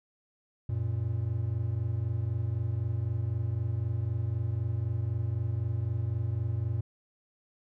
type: tone pair together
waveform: triangle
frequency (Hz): 92.62 / 116.54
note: F#2 / A#2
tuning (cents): +2 / 0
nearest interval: major third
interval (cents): 398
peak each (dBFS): -30 / -28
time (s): 0.69-6.81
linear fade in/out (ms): 5
effects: none